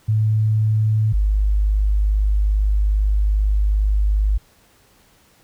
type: tone pair in turn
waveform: sine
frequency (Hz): 108.5 / 51.21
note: A2 / G#1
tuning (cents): -24 / -24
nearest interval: octave + minor second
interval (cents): 1300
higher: first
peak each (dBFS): -14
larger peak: neither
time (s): 0.08-1.13 / 1.13-4.38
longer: second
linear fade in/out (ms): 10
effects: pink hiss -55 dBFS RMS until 5.43 s